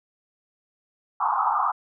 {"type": "band-pass noise", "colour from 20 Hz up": "white", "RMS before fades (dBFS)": -23, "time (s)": [1.2, 1.72], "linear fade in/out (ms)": 10, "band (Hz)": [750, 1300], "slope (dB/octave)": 96, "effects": []}